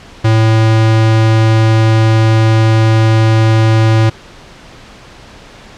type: tone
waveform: square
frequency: 111.1 Hz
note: A2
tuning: 17 cents sharp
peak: -7 dBFS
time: 0.24-4.1 s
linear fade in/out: 10 ms
effects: pink hiss -36 dBFS RMS until 5.77 s + low-pass 5000 Hz 12 dB/octave